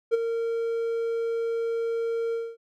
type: tone with ADSR envelope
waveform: triangle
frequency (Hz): 460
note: A#4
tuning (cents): -23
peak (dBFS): -14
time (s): 0.11-2.57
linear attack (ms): 31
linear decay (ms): 18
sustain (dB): -9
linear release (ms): 240
effects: none